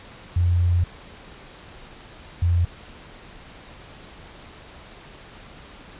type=tone pair in turn; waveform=sine; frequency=87.6 / 86.59 Hz; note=F2 / F2; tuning=+6 / -14 cents; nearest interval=unison; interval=20 cents; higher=first; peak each=-16 dBFS; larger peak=neither; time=0.36-0.84 / 2.42-2.65 s; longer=first; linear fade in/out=5 ms; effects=pink hiss -44 dBFS RMS until 5.99 s + resampled to 8000 Hz